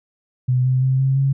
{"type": "tone with pitch steps", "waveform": "sine", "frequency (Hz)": [126.5, 128.93, 131.42, 133.94, 136.52], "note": ["B2", "C3", "C3", "C3", "C#3"], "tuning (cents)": [42, -25, 8, 41, -26], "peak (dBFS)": -14, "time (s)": [0.48, 1.33], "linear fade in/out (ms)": 10, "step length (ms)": 170, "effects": []}